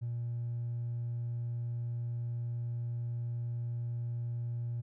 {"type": "tone with hard clipping", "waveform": "sine", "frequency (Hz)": 118.9, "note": "A#2", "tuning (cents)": 35, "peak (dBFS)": -34, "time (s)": [0.01, 4.82], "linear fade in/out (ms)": 20, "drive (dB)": 1, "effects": []}